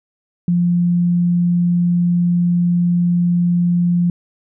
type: tone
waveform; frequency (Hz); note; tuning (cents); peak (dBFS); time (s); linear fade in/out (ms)
sine; 174.61; F3; 0; -12; 0.48-4.1; 2
effects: none